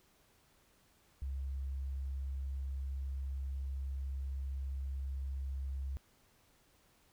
sine tone, 67.5 Hz, C#2, 45 cents flat, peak -36 dBFS, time 1.22-5.97 s, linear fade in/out 0 ms, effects pink hiss -69 dBFS RMS until 7.12 s

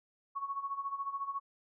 sine tone with tremolo, 1108.7 Hz, C#6, in tune, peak -32 dBFS, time 0.35-1.4 s, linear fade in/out 20 ms, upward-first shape sine, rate 14 Hz, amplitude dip 75%, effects none

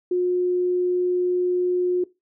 sine tone, 359.7 Hz, F#4, 49 cents flat, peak -18 dBFS, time 0.11-2.04 s, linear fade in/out 5 ms, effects noise-tail reverb RT60 0.2 s tail -18 dB re dry

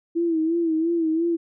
sine tone with vibrato, 328.6 Hz, E4, 5 cents flat, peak -19 dBFS, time 0.15-1.37 s, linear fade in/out 20 ms, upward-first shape sine, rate 2.9 Hz, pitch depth 70 cents each way, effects none

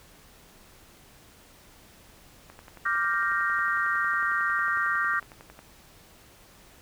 click train, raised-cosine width 0.5 ms, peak -30 dBFS, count 35, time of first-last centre 2.5-5.591 s, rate 11 Hz
sine chord, G minor seventh, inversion second, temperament equal, 1174.7 / 1396.9 / 1568 / 1864.7 Hz, D6 / F6 / G6 / Bb6, 0 / 0 / 0 / 0 cents, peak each -29 dBFS, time 2.85-5.2 s, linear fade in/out 10 ms
effects pink hiss -54 dBFS RMS until 6.81 s

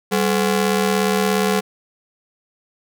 sawtooth ring-modulated tone, 311.1 Hz, D#4, in tune, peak -9 dBFS, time 0.11-1.61 s, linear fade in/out 20 ms, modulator 117 Hz, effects none

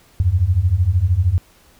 sine beating tone pair, 82.41 / 95.41 Hz, E2 / G2, 0 / -46 cents, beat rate 13 Hz, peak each -17 / -15 dBFS, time 0.2-1.38 s, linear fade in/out 0 ms, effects pink hiss -52 dBFS RMS until 1.79 s

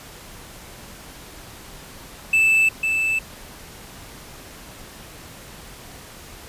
triangle tone with echo, 2637 Hz, E7, in tune, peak -12 dBFS, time 2.33-2.69 s, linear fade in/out 5 ms, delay 500 ms, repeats 1, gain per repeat -5 dB, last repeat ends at 3.19 s, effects pink hiss -41 dBFS RMS until 6.48 s + resampled to 32000 Hz

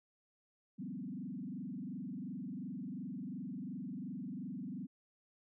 sine tone with frequency modulation, 219.4 Hz, A3, 5 cents flat, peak -40 dBFS, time 0.78-4.87 s, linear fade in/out 20 ms, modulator 22.8 Hz, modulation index 2.3, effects none

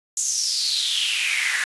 pink noise with high-pass filter sweep, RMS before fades -23 dBFS, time 0.17-1.64 s, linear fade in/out 2 ms, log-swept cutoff 7000 to 1700 Hz, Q 6.7, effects resampled to 24000 Hz

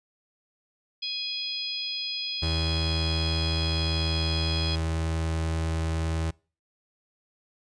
harmonic tone, 830.6 Hz, G#5, in tune, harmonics 3 / 4 / 5 / 6, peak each -39 / -33 / -36 / -33 dBFS, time 1.02-4.76 s, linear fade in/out 10 ms
35% pulse tone, 80.9 Hz, E2, 32 cents flat, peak -24 dBFS, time 2.42-6.31 s, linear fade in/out 10 ms
effects noise-tail reverb RT60 0.4 s tail -26 dB re dry + resampled to 22050 Hz

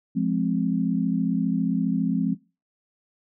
sine chord, F minor, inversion none, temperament just, 174.61 / 209.5 / 261.9 Hz, F3 / Ab3 / C4, 0 / +15 / +2 cents, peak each -25 dBFS, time 0.15-2.35 s, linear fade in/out 20 ms, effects noise-tail reverb RT60 0.3 s tail -20 dB re dry

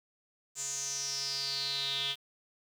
square tone with band-pass filter sweep, 138.59 Hz, C#3, in tune, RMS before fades -35 dBFS, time 0.55-2.16 s, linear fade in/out 50 ms, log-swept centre 7300 to 3300 Hz, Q 7.8, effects 9-bit

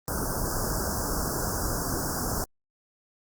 pink band-stop noise, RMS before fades -29 dBFS, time 0.08-2.44 s, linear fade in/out 0 ms, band 1600 to 4900 Hz, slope 96 dB/octave, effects Opus 24 kbps

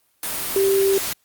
sine tone in noise, 390.6 Hz, G4, 6 cents flat, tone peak -15 dBFS, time 0.56-0.98 s, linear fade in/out 2 ms, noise white, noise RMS -26 dBFS, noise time 0.23-1.13 s, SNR +8 dB, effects white hiss -64 dBFS RMS until 1.24 s + Opus 32 kbps

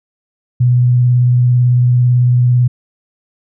sine tone with vibrato, 123.47 Hz, B2, in tune, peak -7 dBFS, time 0.6-2.68 s, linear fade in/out 10 ms, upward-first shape square, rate 18 Hz, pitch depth 14 cents each way, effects none

